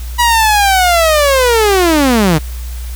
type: linear sweep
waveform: sawtooth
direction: down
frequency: 973 to 144.4 Hz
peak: -4 dBFS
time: 0.18-2.39 s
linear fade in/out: 20 ms
effects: added 60 Hz sine -20 dBFS peak until 2.95 s + white hiss -35 dBFS RMS until 2.95 s